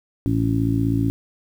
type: harmonic tone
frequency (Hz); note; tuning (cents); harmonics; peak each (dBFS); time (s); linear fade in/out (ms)
55.9; A1; +28; 1 / 2 / 3 / 4 / 5 / 6; -30 / -21 / -28 / -31 / -21 / -30; 0.26-1.1; 0
effects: 8-bit